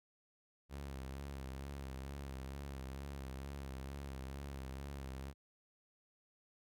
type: tone with vibrato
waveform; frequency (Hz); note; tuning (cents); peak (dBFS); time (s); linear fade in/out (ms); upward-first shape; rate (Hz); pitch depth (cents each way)
sawtooth; 68; C#2; -33; -40; 0.69-5.34; 50; sine; 2.2; 57
effects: none